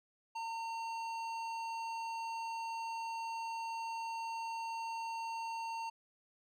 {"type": "tone with hard clipping", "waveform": "sine", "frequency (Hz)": 911, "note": "A#5", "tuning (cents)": -40, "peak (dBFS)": -40, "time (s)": [0.35, 5.9], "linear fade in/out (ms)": 10, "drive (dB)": 12, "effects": []}